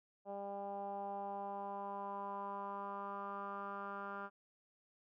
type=tone with low-pass filter sweep; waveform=10% pulse; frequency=199.6 Hz; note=G3; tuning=32 cents sharp; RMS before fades=-44 dBFS; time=0.25-4.3 s; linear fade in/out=50 ms; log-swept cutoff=700 to 1400 Hz; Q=4.5; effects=none